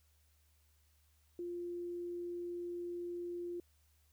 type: tone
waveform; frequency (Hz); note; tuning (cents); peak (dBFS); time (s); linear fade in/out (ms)
sine; 349.2; F4; 0; -39; 1.39-3.6; 2
effects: added 75 Hz sine -69 dBFS peak until 4.12 s + white hiss -75 dBFS RMS until 4.12 s